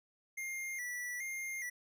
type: tone with vibrato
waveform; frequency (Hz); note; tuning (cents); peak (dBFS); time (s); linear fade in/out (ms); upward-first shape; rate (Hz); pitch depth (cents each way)
square; 2036; C7; -48; -39; 0.37-1.7; 10; square; 1.2; 68
effects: none